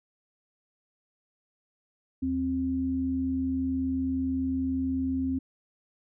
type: tone pair together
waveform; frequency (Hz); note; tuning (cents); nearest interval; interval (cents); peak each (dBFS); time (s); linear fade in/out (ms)
sine; 78.24 / 263.5; D#2 / C4; +10 / +12; octave + major sixth; 2102; -35 / -26; 2.22-5.39; 10
effects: none